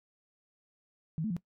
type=tone with pitch steps; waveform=sine; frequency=158.7 / 218.8 / 172.9 Hz; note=D#3 / A3 / F3; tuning=+35 / -9 / -17 cents; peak=-30 dBFS; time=1.18-1.366 s; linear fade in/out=0 ms; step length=62 ms; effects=noise-tail reverb RT60 0.1 s tail -18 dB re dry